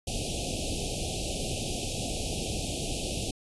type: band-stop noise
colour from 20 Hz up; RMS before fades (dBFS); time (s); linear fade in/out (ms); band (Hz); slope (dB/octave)
pink; -32; 0.07-3.31; 5; 780 to 2500; 96
effects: resampled to 24000 Hz